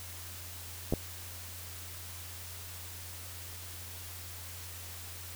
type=clicks; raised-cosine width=2 ms; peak=-16 dBFS; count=2; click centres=0.925 / 0.937 s; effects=added 88 Hz sine -47 dBFS peak until 5.35 s + white hiss -46 dBFS RMS until 5.35 s